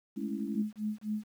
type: chord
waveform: sine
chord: A major seventh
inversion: third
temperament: equal with one note detuned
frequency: 208.7 / 220 / 277.2 / 329.6 Hz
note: G#3 / A3 / C#4 / E4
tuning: +9 / 0 / 0 / 0 cents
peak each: -36 / -39 / -38 / -40 dBFS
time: 0.16-0.63 s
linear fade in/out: 20 ms
type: tone with tremolo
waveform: sine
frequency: 212.8 Hz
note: G#3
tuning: 42 cents sharp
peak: -29 dBFS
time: 0.55-1.24 s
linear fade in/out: 5 ms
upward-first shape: sine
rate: 3.9 Hz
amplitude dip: 100%
effects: 10-bit

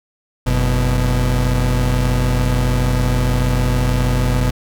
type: tone pair together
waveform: 35% pulse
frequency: 46.62 / 125 Hz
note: F#1 / B2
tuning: +14 / +21 cents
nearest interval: octave + perfect fourth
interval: 1707 cents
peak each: -15 dBFS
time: 0.46-4.51 s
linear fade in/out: 10 ms
effects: none

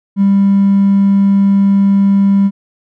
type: tone with hard clipping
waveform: triangle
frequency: 197.7 Hz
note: G3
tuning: 15 cents sharp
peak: -7 dBFS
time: 0.16-2.51 s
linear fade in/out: 50 ms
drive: 4 dB
effects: none

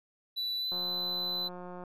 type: tone with pitch glide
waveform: triangle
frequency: 3962 to 4017 Hz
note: B7 to B7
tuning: +5 to +29 cents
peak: -30 dBFS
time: 0.36-1.49 s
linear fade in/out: 20 ms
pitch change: +24 cents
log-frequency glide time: 0.58-0.68 s
type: click train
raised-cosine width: 1 ms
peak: -31 dBFS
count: 201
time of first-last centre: 0.72-1.837 s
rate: 179 Hz
effects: none

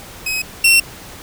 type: tone pair in turn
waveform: sawtooth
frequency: 2540 / 2717 Hz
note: D#7 / F7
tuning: +35 / -48 cents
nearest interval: minor second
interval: 117 cents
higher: second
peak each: -15 / -5 dBFS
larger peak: second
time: 0.26-0.42 / 0.64-0.8 s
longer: neither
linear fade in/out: 5 ms
effects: pink hiss -36 dBFS RMS until 1.22 s

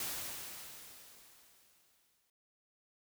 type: noise with exponential decay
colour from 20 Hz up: white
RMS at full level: -38 dBFS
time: 0-2.3 s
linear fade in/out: 2 ms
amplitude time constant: 500 ms
effects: none

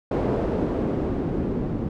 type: noise with low-pass filter sweep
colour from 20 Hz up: white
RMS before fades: -25 dBFS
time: 0.11-1.89 s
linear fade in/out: 5 ms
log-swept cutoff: 470 to 260 Hz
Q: 1.2
effects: none

